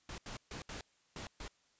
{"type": "noise bursts at uneven times", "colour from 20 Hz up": "pink", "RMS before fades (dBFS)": -45, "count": 6, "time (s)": [[0.09, 0.18], [0.26, 0.37], [0.51, 0.62], [0.69, 0.81], [1.16, 1.27], [1.4, 1.48]], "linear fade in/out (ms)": 2, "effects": ["white hiss -72 dBFS RMS until 1.79 s", "resampled to 16000 Hz"]}